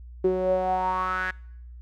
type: tone with band-pass filter sweep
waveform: sawtooth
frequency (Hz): 185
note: F#3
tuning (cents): 0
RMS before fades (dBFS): -25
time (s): 0.24-1.31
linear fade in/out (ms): 5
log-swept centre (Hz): 380 to 1700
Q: 7.5
effects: noise-tail reverb RT60 0.8 s tail -25 dB re dry + added 60 Hz sine -40 dBFS peak until 1.81 s